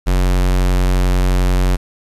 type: tone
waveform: square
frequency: 45.69 Hz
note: F#1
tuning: 21 cents flat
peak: -12 dBFS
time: 0.06-1.77 s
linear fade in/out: 20 ms
effects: resampled to 32000 Hz + 8-bit